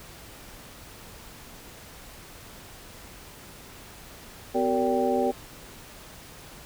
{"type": "tone cluster", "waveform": "sine", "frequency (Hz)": [252.8, 378.5, 460.9, 575, 781], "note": ["B3", "F#4", "A#4", "D5", "G5"], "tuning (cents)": [41, 39, -20, -37, -7], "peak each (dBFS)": -28, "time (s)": [4.54, 5.32], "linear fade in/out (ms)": 20, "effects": ["pink hiss -46 dBFS RMS until 6.65 s"]}